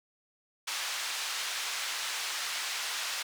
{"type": "band-pass noise", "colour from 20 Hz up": "white", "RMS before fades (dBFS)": -35, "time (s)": [0.67, 3.23], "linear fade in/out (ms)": 10, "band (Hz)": [1000, 5300], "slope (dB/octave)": 12, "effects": []}